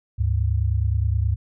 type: tone pair together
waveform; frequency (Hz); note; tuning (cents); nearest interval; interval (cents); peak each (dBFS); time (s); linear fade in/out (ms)
sine; 72.94 / 102.5; D2 / G#2; -11 / -22; tritone; 589; -21; 0.18-1.36; 20
effects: none